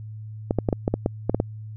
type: clicks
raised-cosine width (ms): 2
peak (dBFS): -7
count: 10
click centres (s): 0.509 / 0.587 / 0.688 / 0.728 / 0.879 / 0.94 / 1.061 / 1.296 / 1.346 / 1.401
effects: added 108 Hz sine -34 dBFS peak until 1.76 s